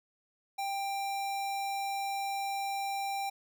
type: tone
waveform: square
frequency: 790 Hz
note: G5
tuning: 13 cents sharp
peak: -33 dBFS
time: 0.58-3.3 s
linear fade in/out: 10 ms
effects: none